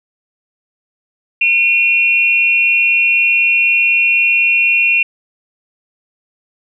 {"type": "tone pair together", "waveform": "sine", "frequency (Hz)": [2434, 2732], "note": ["D#7", "F7"], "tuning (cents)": [-39, -39], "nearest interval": "major second", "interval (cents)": 200, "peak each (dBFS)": -12, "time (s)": [1.41, 5.03], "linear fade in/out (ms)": 5, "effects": []}